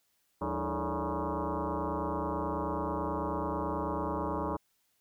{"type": "tone with frequency modulation", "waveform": "sine", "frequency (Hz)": 329.6, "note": "E4", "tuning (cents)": 0, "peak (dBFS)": -30, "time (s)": [0.41, 4.57], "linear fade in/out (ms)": 10, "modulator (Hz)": 126, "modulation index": 6.5, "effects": ["white hiss -74 dBFS RMS until 5 s"]}